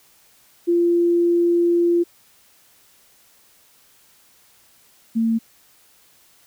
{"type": "tone pair in turn", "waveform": "sine", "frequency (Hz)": [344.5, 226.6], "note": ["F4", "A#3"], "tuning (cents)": [-24, -49], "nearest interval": "perfect fifth", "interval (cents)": 725, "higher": "first", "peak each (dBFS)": [-14, -16], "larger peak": "first", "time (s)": [[0.67, 2.04], [5.15, 5.39]], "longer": "first", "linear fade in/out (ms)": 20, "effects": ["white hiss -55 dBFS RMS until 6.46 s"]}